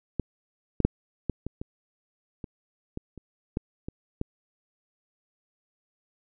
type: clicks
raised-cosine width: 3 ms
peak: -13 / -11 / -6 / -13 / -19 / -21 / -23 / -20 / -29 / -14 / -21 / -15 dBFS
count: 12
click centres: 0.197 / 0.803 / 0.85 / 1.297 / 1.466 / 1.615 / 2.442 / 2.974 / 3.177 / 3.571 / 3.885 / 4.214 s
effects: none